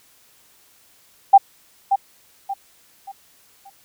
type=tone with echo; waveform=sine; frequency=789 Hz; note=G5; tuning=11 cents sharp; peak=-4 dBFS; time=1.33-1.38 s; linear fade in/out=10 ms; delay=580 ms; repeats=4; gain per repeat=-9 dB; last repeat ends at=3.7 s; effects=white hiss -55 dBFS RMS until 3.84 s